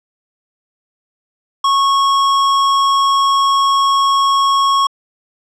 square tone, 1100 Hz, C#6, 14 cents flat, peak -11 dBFS, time 1.64-4.87 s, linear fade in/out 5 ms, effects low-pass 6000 Hz 12 dB/octave

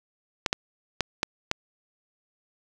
clicks, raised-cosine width 0.2 ms, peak -6 dBFS, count 5, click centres 0.462 / 0.529 / 1.007 / 1.231 / 1.514 s, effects none

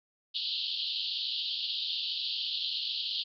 white band-pass noise, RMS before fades -34 dBFS, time 0.34-3.24 s, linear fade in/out 20 ms, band 2900 to 4600 Hz, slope 96 dB/octave, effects none

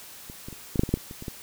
clicks, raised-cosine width 3 ms, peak -27 / -24 / -28 / -16 / -6 / -11 / -19 / -8 / -30 / -26 / -25 / -19 dBFS, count 12, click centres 0.299 / 0.485 / 0.527 / 0.758 / 0.794 / 0.835 / 0.891 / 0.94 / 0.973 / 1.111 / 1.224 / 1.282 s, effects white hiss -45 dBFS RMS until 1.42 s

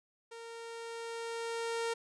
sawtooth tone with level ramp, 461.1 Hz, A#4, 19 cents flat, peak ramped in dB -42 to -28 dBFS, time 0.31-1.94 s, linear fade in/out 10 ms, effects resampled to 22050 Hz

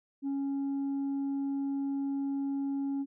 sine tone, 276.7 Hz, C#4, 3 cents flat, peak -27 dBFS, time 0.22-3.06 s, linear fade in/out 50 ms, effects tanh soft clip ceiling -29 dBFS

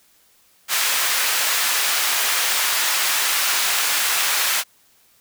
pink high-pass noise, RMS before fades -20 dBFS, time 0.68-4.64 s, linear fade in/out 50 ms, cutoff 1300 Hz, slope 12 dB/octave, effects white hiss -57 dBFS RMS until 5.2 s

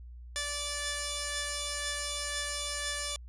5% pulse tone pair together, 582 / 1744 Hz, D5 / A6, -16 / -16 cents, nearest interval octave + perfect fifth, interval 1900 cents, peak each -24 dBFS, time 0.36-3.16 s, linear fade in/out 0 ms, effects added 60 Hz sine -44 dBFS peak until 3.28 s + resampled to 24000 Hz

